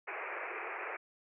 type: band-pass noise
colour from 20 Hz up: white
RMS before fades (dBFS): -41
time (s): 0.07-0.97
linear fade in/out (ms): 10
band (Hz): 340 to 2500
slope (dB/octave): 96
effects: none